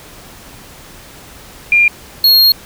sine / square tone pair in turn, 2400 / 4276 Hz, D7 / C8, +37 / +37 cents, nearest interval minor seventh, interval 1000 cents, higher second, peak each -6 dBFS, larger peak neither, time 1.72-1.88 / 2.24-2.52 s, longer second, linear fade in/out 2 ms, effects pink hiss -37 dBFS RMS until 2.65 s

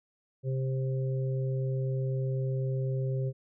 harmonic tone, 132 Hz, C3, 16 cents sharp, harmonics 1 / 3 / 4, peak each -28 / -38 / -40 dBFS, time 0.43-3.33 s, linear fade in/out 50 ms, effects none

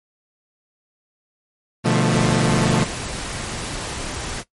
sawtooth chord, B half-diminished seventh, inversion none, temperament equal with one note detuned, 123.47 / 150.18 / 174.61 / 220 Hz, B2 / D3 / F3 / A3, 0 / +39 / 0 / 0 cents, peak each -17 dBFS, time 1.84-2.85 s, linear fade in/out 20 ms
pink noise, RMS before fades -28 dBFS, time 2.1-4.44 s, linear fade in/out 50 ms
effects noise-tail reverb RT60 0.1 s tail -17 dB re dry + MP3 48 kbps

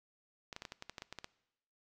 clicks, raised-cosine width 0.2 ms, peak -26 dBFS, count 12, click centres 0.528 / 0.564 / 0.621 / 0.652 / 0.721 / 0.824 / 0.896 / 0.982 / 1.021 / 1.126 / 1.187 / 1.244 s, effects noise-tail reverb RT60 0.9 s tail -21 dB re dry

